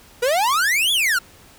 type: exponential two-way sweep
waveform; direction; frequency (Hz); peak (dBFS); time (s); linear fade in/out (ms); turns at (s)
45% pulse; up then down; 466.2 to 3520 to 1344; -16; 0.22-1.19; 10; 0.92
effects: pink hiss -48 dBFS RMS until 1.58 s